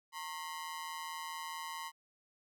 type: ring-modulated tone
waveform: sawtooth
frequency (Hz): 1000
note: B5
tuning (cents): +21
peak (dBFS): -34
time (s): 0.12-1.92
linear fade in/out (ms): 50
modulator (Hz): 82.3
effects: none